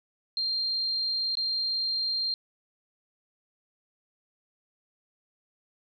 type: tone with dropouts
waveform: sine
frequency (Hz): 4186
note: C8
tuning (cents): 0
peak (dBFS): -26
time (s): 0.37-2.34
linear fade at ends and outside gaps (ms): 1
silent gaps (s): 1.353-1.371
effects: none